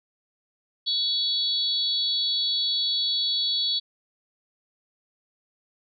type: tone cluster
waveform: sine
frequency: 3395 / 3885 / 4447 Hz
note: G#7 / B7 / C#8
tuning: +37 / -29 / +5 cents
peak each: -26 / -29 / -26 dBFS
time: 0.86-3.8 s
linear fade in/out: 20 ms
effects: none